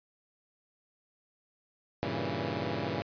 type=chord; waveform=10% pulse; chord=G diminished seventh; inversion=none; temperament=equal; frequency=98 / 116.54 / 138.59 / 164.81 Hz; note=G2 / Bb2 / Db3 / Fb3; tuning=0 / 0 / 0 / 0 cents; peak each=-29 dBFS; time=2.03-3.02 s; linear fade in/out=0 ms; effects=resampled to 11025 Hz